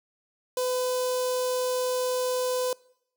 sawtooth tone with notch filter, 504 Hz, B4, 35 cents sharp, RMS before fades -27 dBFS, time 0.57-2.73 s, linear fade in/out 2 ms, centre 1900 Hz, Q 0.51, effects noise-tail reverb RT60 0.7 s tail -23 dB re dry

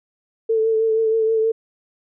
sine tone with vibrato, 444.5 Hz, A4, 18 cents sharp, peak -15 dBFS, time 0.49-1.52 s, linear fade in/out 10 ms, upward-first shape triangle, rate 6.3 Hz, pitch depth 31 cents each way, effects none

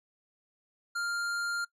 square tone, 1399 Hz, F6, 3 cents sharp, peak -31 dBFS, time 0.95-1.65 s, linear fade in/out 10 ms, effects noise-tail reverb RT60 0.1 s tail -21 dB re dry + low-pass 9000 Hz 12 dB/octave

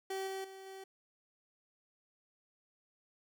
30% pulse tone with level steps, 384.4 Hz, G4, 34 cents flat, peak -34 / -36 / -46 / -44 dBFS, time 0.1-0.84 s, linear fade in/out 5 ms, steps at 0.27 / 0.44 / 0.66 s, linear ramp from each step 5 ms, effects none

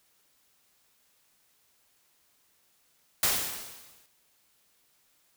white noise with exponential decay, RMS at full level -23 dBFS, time 3.23-4.06 s, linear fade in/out 2 ms, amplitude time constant 180 ms, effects white hiss -68 dBFS RMS until 5.36 s

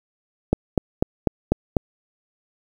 click train, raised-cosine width 2 ms, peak -3 dBFS, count 6, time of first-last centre 0.53-1.768 s, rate 4.04 Hz, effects 7-bit

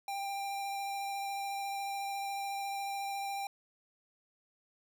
square tone with vibrato, 793 Hz, G5, 20 cents sharp, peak -36 dBFS, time 0.08-3.47 s, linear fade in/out 2 ms, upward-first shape triangle, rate 14 Hz, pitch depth 13 cents each way, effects none

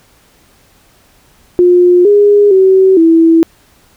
sine tone with pitch steps, 355.9 / 410.4 / 380 / 328.2 Hz, F4 / G#4 / F#4 / E4, +33 / -21 / +46 / -8 cents, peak -3 dBFS, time 1.59-3.43 s, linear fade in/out 0 ms, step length 460 ms, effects pink hiss -48 dBFS RMS until 3.96 s

